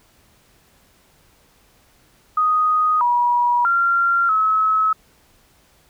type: tone with pitch steps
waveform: sine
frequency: 1246 / 965 / 1380 / 1289 Hz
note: D#6 / B5 / F6 / E6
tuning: +2 / -40 / -21 / -39 cents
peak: -14 dBFS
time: 2.37-4.93 s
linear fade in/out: 5 ms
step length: 640 ms
effects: pink hiss -56 dBFS RMS until 5.89 s